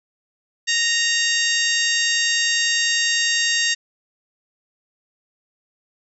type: harmonic tone with a mistuned harmonic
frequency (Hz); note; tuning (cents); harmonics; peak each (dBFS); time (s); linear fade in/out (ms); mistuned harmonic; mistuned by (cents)
930; A#5; -4; 2 / 3 / 4 / 5 / 6 / 7 / 8; -22 / -24 / -25 / -26 / -27 / -27 / -28; 0.67-3.75; 20; 7; -17
effects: none

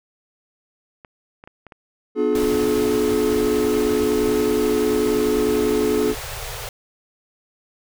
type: clicks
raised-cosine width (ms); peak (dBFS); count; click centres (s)
0.5; -26; 11; 1.048 / 1.439 / 1.475 / 1.667 / 1.722 / 2.329 / 2.746 / 2.989 / 3.295 / 3.348 / 3.48
type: chord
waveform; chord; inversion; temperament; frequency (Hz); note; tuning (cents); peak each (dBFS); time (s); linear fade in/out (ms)
triangle; B diminished seventh; none; just; 246.9 / 296.3 / 355.6 / 426.7; B3 / D4 / F4 / Ab4; 0 / +15 / +31 / +47; -23 / -22 / -23 / -17; 2.15-6.15; 50
type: band-stop noise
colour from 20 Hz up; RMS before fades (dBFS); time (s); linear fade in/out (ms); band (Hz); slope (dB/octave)
pink; -31; 2.35-6.69; 2; 140 to 400; 96
effects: none

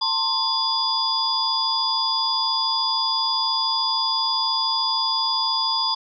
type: tone cluster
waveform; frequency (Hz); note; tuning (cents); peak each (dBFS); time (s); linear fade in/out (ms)
sine; 901 / 1054 / 3463 / 4887; A5 / C6 / A7 / D#8; +41 / +12 / -28 / -32; -27 / -27 / -27 / -22; 0.01-5.95; 10
effects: none

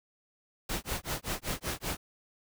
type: noise with tremolo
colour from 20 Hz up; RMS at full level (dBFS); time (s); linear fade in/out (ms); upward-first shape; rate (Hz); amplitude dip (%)
pink; -32; 0.69-1.97; 5; sine; 5.2; 100
effects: none

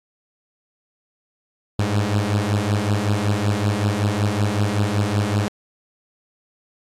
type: beating tone pair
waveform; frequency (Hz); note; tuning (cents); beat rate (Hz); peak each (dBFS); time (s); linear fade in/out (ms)
sawtooth; 100.7 / 106; G2 / G#2; +47 / +36; 5.3; -17; 1.79-5.48; 0
effects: low-pass 9000 Hz 12 dB/octave + AAC 64 kbps

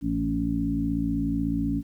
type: harmonic tone with a mistuned harmonic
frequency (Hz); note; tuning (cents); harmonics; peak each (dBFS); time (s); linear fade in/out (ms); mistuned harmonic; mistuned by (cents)
56.2; A1; +37; 1 / 2 / 3 / 4 / 5; -32 / -35 / -31 / -31 / -26; 0.01-1.83; 50; 3; +21
effects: 10-bit

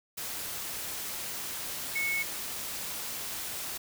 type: tone in noise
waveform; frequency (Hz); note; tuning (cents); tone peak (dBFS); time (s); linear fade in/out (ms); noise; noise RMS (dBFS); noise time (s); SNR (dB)
sine; 2200; C#7; -14; -28; 1.95-2.23; 10; white; -37; 0.17-3.78; +6
effects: none

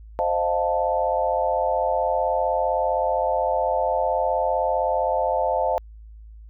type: chord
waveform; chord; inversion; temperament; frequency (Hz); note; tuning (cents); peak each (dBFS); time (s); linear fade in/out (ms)
sine; F dominant seventh; second; equal with one note detuned; 523.3 / 619 / 698.5 / 880; C5 / Eb5 / F5 / A5; 0 / -9 / 0 / 0; -25; 0.19-5.78; 0
effects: added 54 Hz sine -40 dBFS peak until 6.49 s

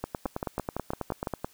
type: two click trains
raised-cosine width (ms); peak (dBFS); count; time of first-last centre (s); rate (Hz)
1; -16 / -16; 7 / 14; 0.26-1.272 / 0.04-1.445; 5.93 / 9.25
effects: white hiss -59 dBFS RMS until 1.53 s

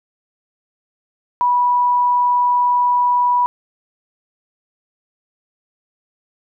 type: tone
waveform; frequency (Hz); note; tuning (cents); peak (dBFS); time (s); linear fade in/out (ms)
sine; 979; B5; -15; -12; 1.41-3.46; 0
effects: none

